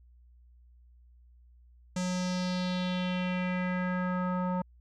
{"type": "tone with low-pass filter sweep", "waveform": "square", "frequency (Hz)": 181.8, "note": "F#3", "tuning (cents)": -30, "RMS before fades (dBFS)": -31, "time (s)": [1.96, 4.62], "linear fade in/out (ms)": 5, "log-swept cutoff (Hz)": [7100, 1000], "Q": 2.9, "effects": ["added 60 Hz sine -55 dBFS peak until 4.8 s"]}